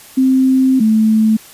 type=tone pair in turn; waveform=sine; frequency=261.9 / 218.9 Hz; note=C4 / A3; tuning=+2 / -9 cents; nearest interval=minor third; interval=311 cents; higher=first; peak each=-8 dBFS; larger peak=neither; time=0.17-0.8 / 0.8-1.37 s; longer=first; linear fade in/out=10 ms; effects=white hiss -39 dBFS RMS until 1.53 s + resampled to 32000 Hz

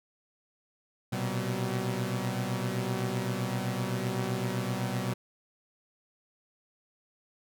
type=tone cluster; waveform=sawtooth; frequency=119.2 / 127 / 190.1 Hz; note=A#2 / B2 / F#3; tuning=+39 / +49 / +47 cents; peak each=-30 dBFS; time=1.12-5.14 s; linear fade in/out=10 ms; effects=none

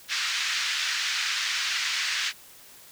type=band-pass noise; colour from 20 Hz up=pink; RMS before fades=-28 dBFS; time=0.08-2.33 s; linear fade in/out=50 ms; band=1600 to 6000 Hz; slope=24 dB/octave; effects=white hiss -50 dBFS RMS until 2.91 s

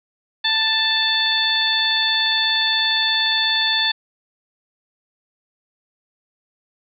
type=harmonic tone; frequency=883 Hz; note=A5; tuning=6 cents sharp; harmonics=1 / 2 / 3 / 4 / 5; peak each=-28 / -22 / -29 / -19 / -23 dBFS; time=0.44-3.92 s; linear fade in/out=10 ms; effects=none

